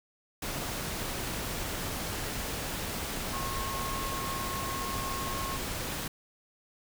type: tone in noise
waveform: sine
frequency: 1083 Hz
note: C#6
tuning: 41 cents flat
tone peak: -36 dBFS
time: 3.33-5.57 s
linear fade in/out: 5 ms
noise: pink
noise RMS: -35 dBFS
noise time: 0.42-6.08 s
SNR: -4 dB
effects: none